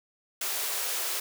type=high-pass noise; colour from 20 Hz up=white; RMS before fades=-31 dBFS; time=0.41-1.2 s; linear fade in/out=5 ms; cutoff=360 Hz; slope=48 dB/octave; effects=none